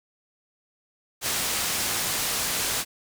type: low-pass noise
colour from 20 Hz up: white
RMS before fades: -27 dBFS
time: 1.21-2.85 s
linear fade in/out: 50 ms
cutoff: 11000 Hz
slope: 12 dB/octave
effects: none